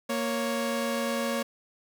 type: tone pair together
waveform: sawtooth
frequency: 233.1 / 554.4 Hz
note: A#3 / C#5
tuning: 0 / 0 cents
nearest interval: octave + minor third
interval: 1500 cents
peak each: -26 dBFS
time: 0.09-1.43 s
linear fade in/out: 10 ms
effects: 9-bit